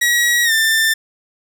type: tone with pitch glide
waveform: sawtooth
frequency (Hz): 1913 to 1784.9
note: A#6 to A6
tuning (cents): +44 to +24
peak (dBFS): -9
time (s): 0.01-0.94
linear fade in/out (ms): 10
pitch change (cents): -120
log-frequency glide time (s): 0.44-0.52
effects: none